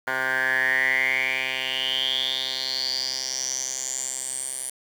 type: tone with band-pass filter sweep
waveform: 10% pulse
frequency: 130.81 Hz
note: C3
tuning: in tune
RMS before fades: -26 dBFS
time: 0.07-4.7 s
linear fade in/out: 5 ms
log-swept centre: 1400 to 9700 Hz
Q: 8.8
effects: 7-bit